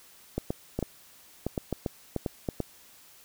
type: clicks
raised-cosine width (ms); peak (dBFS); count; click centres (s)
2; -15; 12; 0.38 / 0.505 / 0.79 / 0.827 / 1.466 / 1.578 / 1.727 / 1.862 / 2.163 / 2.262 / 2.488 / 2.603
effects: white hiss -55 dBFS RMS until 3.24 s